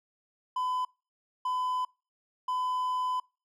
triangle tone bursts at uneven times, 1008 Hz, B5, 35 cents sharp, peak -26 dBFS, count 3, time 0.56-0.85 / 1.45-1.85 / 2.48-3.2 s, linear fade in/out 5 ms, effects noise-tail reverb RT60 0.3 s tail -25 dB re dry

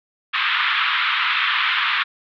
pink band-pass noise, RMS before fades -20 dBFS, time 0.33-2.04 s, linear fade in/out 20 ms, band 1100 to 3600 Hz, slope 48 dB/octave, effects none

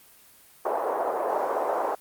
white band-pass noise, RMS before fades -27 dBFS, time 0.65-1.95 s, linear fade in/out 5 ms, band 440 to 880 Hz, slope 24 dB/octave, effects white hiss -54 dBFS RMS until 2 s + Opus 32 kbps

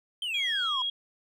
triangle exponential sweep, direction down, 3194 to 980 Hz, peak -28 dBFS, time 0.22-0.82 s, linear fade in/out 2 ms
sine tone, 3290 Hz, G#7, 17 cents flat, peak -27 dBFS, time 0.34-0.9 s, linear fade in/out 5 ms
effects tanh soft clip ceiling -17 dBFS

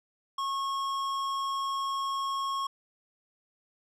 sine tone with tanh clipping, 1092 Hz, C#6, 26 cents flat, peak -31 dBFS, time 0.38-2.67 s, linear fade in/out 5 ms, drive 14 dB, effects none

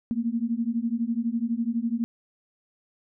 sine beating tone pair, 226.3 / 238.3 Hz, A3 / A#3, +49 / +38 cents, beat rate 12 Hz, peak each -27 / -27 dBFS, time 0.11-2.04 s, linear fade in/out 0 ms, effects none

